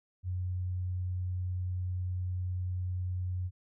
sine tone, 91 Hz, F#2, 28 cents flat, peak -31 dBFS, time 0.23-3.51 s, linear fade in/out 50 ms, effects none

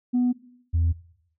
sine tone pair in turn, 246.9 / 83.21 Hz, B3 / E2, 0 / +17 cents, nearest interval octave + perfect fifth, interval 1883 cents, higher first, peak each -17 dBFS, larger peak neither, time 0.13-0.33 / 0.73-0.93 s, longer neither, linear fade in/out 20 ms, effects noise-tail reverb RT60 0.7 s tail -19 dB re dry + tanh soft clip ceiling -16 dBFS

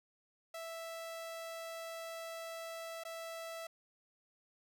sawtooth tone with dropouts, 659.3 Hz, E5, in tune, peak -39 dBFS, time 0.54-3.67 s, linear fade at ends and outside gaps 5 ms, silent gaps 3.037-3.05 s, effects none

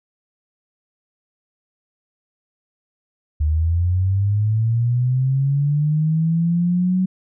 sine linear sweep, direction up, 74.1 to 187.4 Hz, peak -15 dBFS, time 3.4-7.06 s, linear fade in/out 10 ms, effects none

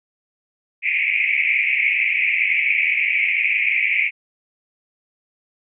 white band-pass noise, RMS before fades -19 dBFS, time 0.82-4.11 s, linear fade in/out 50 ms, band 2100 to 2500 Hz, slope 96 dB/octave, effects none

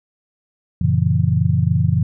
sine chord, F# dominant seventh, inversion none, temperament just, 92.5 / 115.62 / 138.75 / 166.5 Hz, F#2 / A#2 / C#3 / E3, 0 / -14 / +2 / +18 cents, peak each -19 dBFS, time 0.81-2.03 s, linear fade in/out 5 ms, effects none

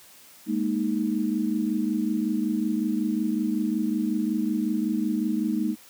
sine chord, Ab suspended second, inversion none, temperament equal, 207.7 / 233.1 / 311.1 Hz, Ab3 / Bb3 / Eb4, 0 / 0 / 0 cents, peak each -27 dBFS, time 0.46-5.76 s, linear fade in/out 50 ms, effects white hiss -51 dBFS RMS until 5.89 s + high-pass 100 Hz 12 dB/octave

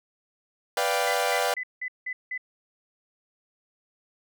sawtooth chord, G dominant seventh, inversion first, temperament equal, 493.9 / 587.3 / 698.5 / 784 Hz, B4 / D5 / F5 / G5, 0 / 0 / 0 / 0 cents, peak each -25 dBFS, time 0.77-1.54 s, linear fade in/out 2 ms
sine tone bursts, 2007 Hz, B6, 27 cents sharp, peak -29 dBFS, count 6, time 1.07-2.378 s, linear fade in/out 5 ms, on 68 ms, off 180 ms
effects none

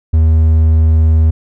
triangle tone, 79.6 Hz, D#2, 40 cents sharp, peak -4 dBFS, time 0.13-1.31 s, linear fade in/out 10 ms, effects none

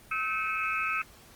sine tone cluster, 1288 / 1542 / 2197 / 2398 / 2581 Hz, E6 / G6 / C#7 / D7 / E7, -41 / -29 / -16 / +36 / -37 cents, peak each -31 / -36 / -37 / -39 / -32 dBFS, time 0.11-1.02 s, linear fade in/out 5 ms, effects pink hiss -54 dBFS RMS until 1.35 s + Opus 24 kbps

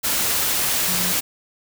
sine tone in noise, 180 Hz, F#3, 47 cents flat, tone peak -29 dBFS, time 0.87-1.13 s, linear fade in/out 20 ms, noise white, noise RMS -21 dBFS, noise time 0.03-1.21 s, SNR -11 dB, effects none

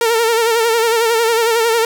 sawtooth tone with vibrato, 457.7 Hz, A#4, 32 cents flat, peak -8 dBFS, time 0.01-1.85 s, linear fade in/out 2 ms, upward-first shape sine, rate 11 Hz, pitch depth 59 cents each way, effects none

